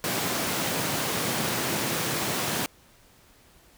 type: high-pass noise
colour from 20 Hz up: pink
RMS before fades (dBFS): -28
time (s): 0.04-2.66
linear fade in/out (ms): 0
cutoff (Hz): 120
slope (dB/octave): 24
effects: pink hiss -57 dBFS RMS until 3.77 s